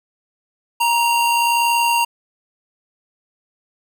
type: tone pair together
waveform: square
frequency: 940.7 / 2761 Hz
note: A#5 / F7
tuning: +15 / -20 cents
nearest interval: octave + perfect fifth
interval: 1865 cents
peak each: -16 / -22 dBFS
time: 0.8-2.05 s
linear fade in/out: 10 ms
effects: none